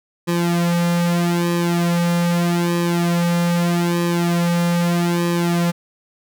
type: tone with flanger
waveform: sawtooth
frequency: 172.4 Hz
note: F3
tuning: 22 cents flat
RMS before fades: -18 dBFS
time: 0.27-5.72 s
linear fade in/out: 20 ms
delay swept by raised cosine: 1.4 to 3.1 ms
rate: 0.8 Hz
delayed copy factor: -1
effects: none